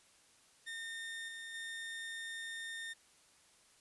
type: tone with level steps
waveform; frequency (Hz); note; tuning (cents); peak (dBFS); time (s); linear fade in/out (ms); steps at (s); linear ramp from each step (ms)
30% pulse; 1823; A#6; -39; -39 / -42 / -39; 0.66-2.94; 20; 1.28 / 1.54; 5
effects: white hiss -66 dBFS RMS until 3.8 s + resampled to 24000 Hz